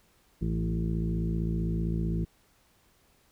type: harmonic tone with a mistuned harmonic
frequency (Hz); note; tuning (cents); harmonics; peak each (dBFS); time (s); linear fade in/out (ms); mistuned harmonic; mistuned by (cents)
55.5; A1; +16; 1 / 2 / 3 / 4 / 6 / 7 / 8; -31 / -35 / -30 / -37 / -38 / -45 / -50; 0.41-2.25; 10; 2; -31
effects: pink hiss -65 dBFS RMS until 3.31 s